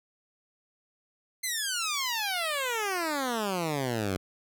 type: exponential sweep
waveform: 10% pulse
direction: down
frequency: 2105 to 89.9 Hz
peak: -20 dBFS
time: 1.43-4.17 s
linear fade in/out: 10 ms
effects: none